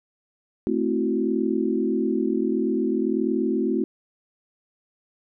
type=chord; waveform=sine; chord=F# half-diminished seventh; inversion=first; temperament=equal; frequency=220 / 261.6 / 329.6 / 370 Hz; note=A3 / C4 / E4 / F#4; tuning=0 / 0 / 0 / 0 cents; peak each=-26 dBFS; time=0.67-3.84 s; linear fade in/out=0 ms; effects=none